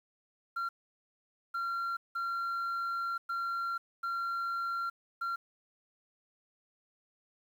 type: tone bursts at uneven times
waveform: sine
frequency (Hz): 1374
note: F6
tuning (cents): -29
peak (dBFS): -29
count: 6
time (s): 0.56-0.69 / 1.54-1.97 / 2.15-3.18 / 3.29-3.78 / 4.03-4.9 / 5.21-5.36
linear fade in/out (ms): 10
effects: tanh soft clip ceiling -31 dBFS + 10-bit